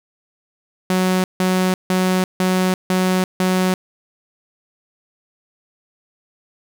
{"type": "tone bursts", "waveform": "sawtooth", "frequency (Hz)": 185, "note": "F#3", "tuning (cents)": 0, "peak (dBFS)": -11, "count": 6, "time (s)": [0.9, 3.74], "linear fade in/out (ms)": 2, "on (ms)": 340, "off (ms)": 160, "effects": []}